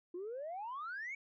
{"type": "exponential sweep", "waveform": "sine", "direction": "up", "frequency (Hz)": [339.6, 2287], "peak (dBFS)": -39, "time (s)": [0.14, 1.15], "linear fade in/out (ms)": 5, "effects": ["tanh soft clip ceiling -37 dBFS"]}